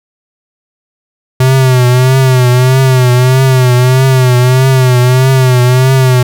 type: tone with vibrato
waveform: square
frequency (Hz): 128.2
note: C3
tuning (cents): -35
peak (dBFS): -5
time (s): 1.4-6.23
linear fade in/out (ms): 5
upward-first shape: triangle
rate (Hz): 1.6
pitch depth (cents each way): 73
effects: none